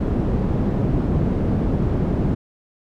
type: low-pass noise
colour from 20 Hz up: white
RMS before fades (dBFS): -20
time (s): 0-2.35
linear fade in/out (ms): 10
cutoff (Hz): 230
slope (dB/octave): 12
effects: none